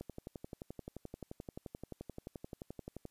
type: click train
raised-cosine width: 2 ms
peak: -30 dBFS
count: 36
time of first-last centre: 0.01-3.053 s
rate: 11.5 Hz
effects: white hiss -75 dBFS RMS until 3.1 s + resampled to 32000 Hz